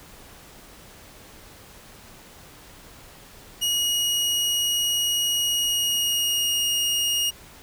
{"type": "tone with pitch glide", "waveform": "sawtooth", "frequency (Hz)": [2890, 2860], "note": ["F#7", "F7"], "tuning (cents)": [-41, 41], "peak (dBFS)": -18, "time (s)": [3.61, 7.31], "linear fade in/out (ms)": 20, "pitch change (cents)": -18, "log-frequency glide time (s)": [5.36, 6.61], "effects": ["pink hiss -47 dBFS RMS until 7.62 s"]}